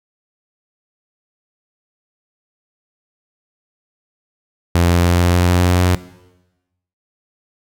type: tone with pitch steps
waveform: sawtooth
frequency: 86.3 / 86.85 / 87.4 / 87.96 / 88.52 / 89.09 / 89.65 / 90.22 Hz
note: F2 / F2 / F2 / F2 / F2 / F2 / F2 / F#2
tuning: -20 / -9 / +2 / +13 / +24 / +35 / +46 / -43 cents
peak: -7 dBFS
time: 4.75-5.95 s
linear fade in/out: 0 ms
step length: 150 ms
effects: noise-tail reverb RT60 1.0 s tail -18 dB re dry